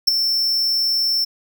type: tone with ADSR envelope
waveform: square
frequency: 5380 Hz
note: E8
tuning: 34 cents sharp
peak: -7 dBFS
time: 0.07-1.25 s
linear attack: 14 ms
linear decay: 5 ms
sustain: -10 dB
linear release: 13 ms
effects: none